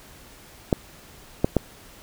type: clicks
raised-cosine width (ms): 2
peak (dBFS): -4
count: 3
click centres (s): 0.728 / 1.445 / 1.567
effects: pink hiss -48 dBFS RMS until 2.02 s